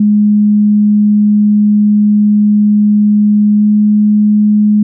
sine tone with pitch glide, 208.7 to 209.9 Hz, G#3 to G#3, +9 to +19 cents, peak -5 dBFS, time 0-4.83 s, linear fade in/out 5 ms, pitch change +10 cents, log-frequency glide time 3.58-3.63 s, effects none

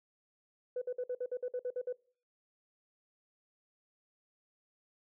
sine tone bursts, 497.3 Hz, B4, 12 cents sharp, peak -32 dBFS, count 11, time 0.76-1.927 s, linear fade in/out 5 ms, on 57 ms, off 54 ms, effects noise-tail reverb RT60 0.5 s tail -24 dB re dry + tanh soft clip ceiling -29 dBFS

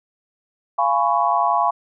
sine chord, C# dominant seventh, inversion first, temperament just, 693 / 831.5 / 997.9 / 1108.7 Hz, E#5 / G#5 / B5 / C#6, -14 / +2 / +18 / 0 cents, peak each -21 dBFS, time 0.78-1.71 s, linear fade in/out 10 ms, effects none

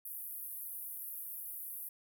white band-pass noise, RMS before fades -44 dBFS, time 0.05-1.89 s, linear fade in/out 5 ms, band 11000 to 16000 Hz, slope 48 dB/octave, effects none

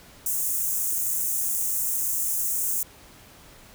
white high-pass noise, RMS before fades -26 dBFS, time 0.26-2.83 s, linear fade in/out 2 ms, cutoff 6500 Hz, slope 48 dB/octave, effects pink hiss -50 dBFS RMS until 3.74 s

